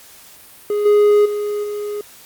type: tone with level steps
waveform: triangle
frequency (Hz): 415.3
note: G#4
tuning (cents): 0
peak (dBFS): -14 / -7 / -17 / -20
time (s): 0.7-2.01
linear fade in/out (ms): 2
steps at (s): 0.85 / 1.25 / 1.63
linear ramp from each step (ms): 10
effects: white hiss -43 dBFS RMS until 2.25 s + Opus 48 kbps